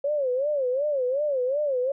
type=tone with vibrato; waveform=sine; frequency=546 Hz; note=C#5; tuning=26 cents flat; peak=-22 dBFS; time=0.04-1.92 s; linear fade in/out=5 ms; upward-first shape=sine; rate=2.7 Hz; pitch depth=170 cents each way; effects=none